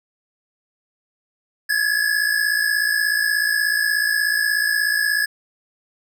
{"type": "tone pair together", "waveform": "square", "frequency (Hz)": [1662, 1718.6], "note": ["G#6", "A6"], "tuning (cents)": [1, -41], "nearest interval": "minor second", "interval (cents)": 58, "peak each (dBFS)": -21, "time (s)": [1.69, 5.26], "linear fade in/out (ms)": 10, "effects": []}